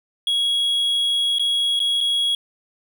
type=tone with dropouts; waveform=triangle; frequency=3322 Hz; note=G#7; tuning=in tune; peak=-16 dBFS; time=0.27-2.35 s; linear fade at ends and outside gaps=2 ms; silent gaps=1.385-1.395 / 1.793-1.801 / 2.006-2.01 s; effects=none